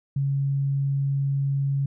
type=tone; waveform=sine; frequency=138.59 Hz; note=C#3; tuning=in tune; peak=-21 dBFS; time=0.16-1.86 s; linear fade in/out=5 ms; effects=none